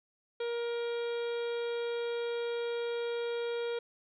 harmonic tone, 471.6 Hz, A#4, 20 cents sharp, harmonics 1 / 2 / 3 / 4 / 5 / 6 / 7 / 8 / 9, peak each -32 / -47 / -46 / -54 / -49 / -59 / -49 / -54 / -60 dBFS, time 0.4-3.79 s, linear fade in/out 5 ms, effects none

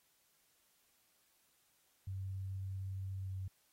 sine tone with pitch glide, 95.8 to 94.7 Hz, G2 to F#2, -39 to +41 cents, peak -39 dBFS, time 2.07-3.48 s, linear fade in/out 5 ms, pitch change -20 cents, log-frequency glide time 3.17-3.33 s, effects white hiss -74 dBFS RMS until 3.72 s + AAC 48 kbps

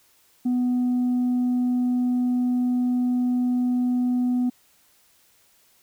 sine tone with tanh clipping, 247.9 Hz, B3, 7 cents sharp, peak -20 dBFS, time 0.45-4.5 s, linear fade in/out 10 ms, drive 1 dB, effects white hiss -60 dBFS RMS until 5.82 s

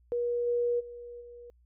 sine tone with level steps, 480 Hz, B4, 49 cents flat, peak -27 / -25 / -41 / -45 dBFS, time 0.12-1.5 s, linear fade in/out 0 ms, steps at 0.46 / 0.79 / 1.2 s, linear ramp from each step 20 ms, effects added 60 Hz sine -60 dBFS peak until 1.65 s

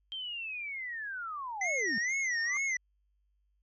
sine linear sweep, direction down, 3182 to 189.4 Hz, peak -36 dBFS, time 0.12-1.98 s, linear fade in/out 0 ms
square tone with vibrato, 1999 Hz, B6, 20 cents sharp, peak -30 dBFS, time 1.61-2.77 s, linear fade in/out 5 ms, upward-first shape sine, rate 2.2 Hz, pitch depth 160 cents each way
sine tone with exponential growth, 1156 Hz, D6, 28 cents flat, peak -37 dBFS, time 2.34-2.57 s, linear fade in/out 0 ms, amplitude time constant 48 ms
effects added 50 Hz sine -70 dBFS peak until 3.62 s + resampled to 16000 Hz

